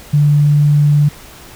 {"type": "tone", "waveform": "sine", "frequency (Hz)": 146.83, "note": "D3", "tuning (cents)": 0, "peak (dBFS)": -7, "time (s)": [0.13, 1.09], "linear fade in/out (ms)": 10, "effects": ["pink hiss -37 dBFS RMS until 1.55 s"]}